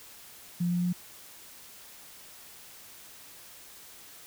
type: tone with pitch steps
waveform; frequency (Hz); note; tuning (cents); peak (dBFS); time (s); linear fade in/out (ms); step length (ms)
sine; 174.5 / 176.12 / 177.76; F3 / F3 / F3; -1 / +15 / +31; -25; 0.6-0.93; 10; 110
effects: white hiss -50 dBFS RMS until 4.26 s